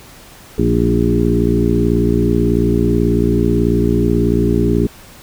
harmonic tone with a mistuned harmonic, 58.27 Hz, A#1, in tune, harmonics 1 / 2 / 3 / 4 / 5 / 6 / 7, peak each -19 / -19 / -19 / -19 / -19 / -19 / -19 dBFS, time 0.58-4.87 s, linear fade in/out 5 ms, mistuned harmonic 4, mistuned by -34 cents, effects pink hiss -40 dBFS RMS until 5.22 s

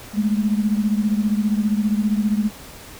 sine beating tone pair, 207.2 / 222.2 Hz, G#3 / A3, -4 / +17 cents, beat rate 15 Hz, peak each -18 / -22 dBFS, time 0.13-2.51 s, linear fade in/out 50 ms, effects pink hiss -40 dBFS RMS until 2.99 s

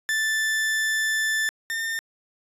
40% pulse tone pair in turn, 1760 / 1808.4 Hz, A6 / A6, 0 / +47 cents, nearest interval unison, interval 47 cents, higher second, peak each -21 / -25 dBFS, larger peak first, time 0.09-1.49 / 1.7-1.99 s, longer first, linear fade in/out 0 ms, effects resampled to 32000 Hz

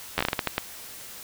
slowing click train, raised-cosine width 0.3 ms, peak -7 dBFS, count 10, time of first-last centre 0.18-0.581 s, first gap 11 ms, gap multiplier 1.33, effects white hiss -42 dBFS RMS until 1.23 s

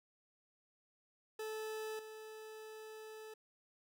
40% pulse tone with level steps, 435.4 Hz, A4, 18 cents flat, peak -40 / -48 dBFS, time 1.39-3.34 s, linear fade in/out 5 ms, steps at 1.99 s, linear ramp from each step 2 ms, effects none

